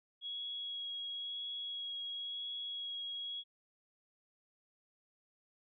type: tone with vibrato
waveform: sine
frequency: 3322 Hz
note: G#7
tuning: in tune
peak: -39 dBFS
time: 0.21-3.44 s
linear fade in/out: 50 ms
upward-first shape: sine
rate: 0.97 Hz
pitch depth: 10 cents each way
effects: none